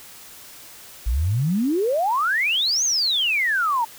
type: exponential two-way sweep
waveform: sine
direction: up then down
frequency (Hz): 51.91 to 6630 to 885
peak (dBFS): -18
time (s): 1.06-3.85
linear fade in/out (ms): 10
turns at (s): 2.84
effects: white hiss -43 dBFS RMS until 3.98 s